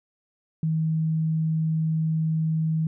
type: tone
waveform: sine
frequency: 159.3 Hz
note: D#3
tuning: 41 cents sharp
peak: -21 dBFS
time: 0.63-2.87 s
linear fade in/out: 2 ms
effects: none